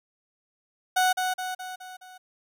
30% pulse tone with echo, 740 Hz, F#5, in tune, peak -17 dBFS, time 0.96-1.13 s, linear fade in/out 10 ms, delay 210 ms, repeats 5, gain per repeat -5 dB, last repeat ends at 2.18 s, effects none

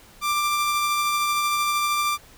sawtooth tone with tremolo, 1182 Hz, D6, 11 cents sharp, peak -16 dBFS, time 0.21-2.18 s, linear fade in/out 50 ms, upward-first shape triangle, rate 13 Hz, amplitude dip 25%, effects pink hiss -50 dBFS RMS until 2.37 s

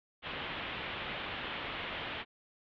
white low-pass noise, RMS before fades -40 dBFS, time 0.22-2.25 s, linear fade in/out 50 ms, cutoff 3400 Hz, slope 48 dB/octave, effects none

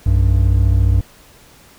triangle tone pair together, 61.31 / 95.9 Hz, B1 / G2, -12 / -37 cents, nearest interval minor sixth, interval 775 cents, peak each -11 dBFS, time 0.06-1.01 s, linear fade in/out 5 ms, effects pink hiss -46 dBFS RMS until 1.78 s

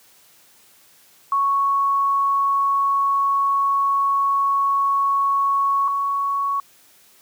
sine tone pair in turn, 1108.7 / 1114.4 Hz, C#6 / C#6, 0 / +9 cents, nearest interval unison, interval 9 cents, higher second, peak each -16 / -19 dBFS, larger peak first, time 1.32-5.88 / 5.88-6.6 s, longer first, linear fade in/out 2 ms, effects white hiss -53 dBFS RMS until 7.21 s + high-pass 100 Hz 12 dB/octave

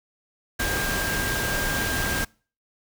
sine tone in noise, 1600 Hz, G6, 35 cents sharp, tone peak -28 dBFS, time 0.59-2.25 s, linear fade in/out 10 ms, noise pink, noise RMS -27 dBFS, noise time 0.59-2.25 s, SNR -4 dB, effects noise-tail reverb RT60 0.4 s tail -25 dB re dry

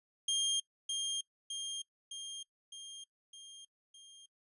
sawtooth tone with echo, 3209 Hz, G7, 40 cents sharp, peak -26 dBFS, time 0.28-0.6 s, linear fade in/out 5 ms, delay 610 ms, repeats 6, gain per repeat -4 dB, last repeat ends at 4.26 s, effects noise-tail reverb RT60 0.1 s tail -22 dB re dry + resampled to 24000 Hz

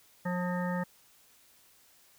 harmonic tone with a mistuned harmonic, 178.6 Hz, F3, 39 cents sharp, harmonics 1 / 3 / 5 / 7 / 9 / 10, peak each -31 / -37 / -39 / -43 / -47 / -41 dBFS, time 0.25-0.84 s, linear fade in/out 10 ms, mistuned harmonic 10, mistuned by +49 cents, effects white hiss -62 dBFS RMS until 2.18 s

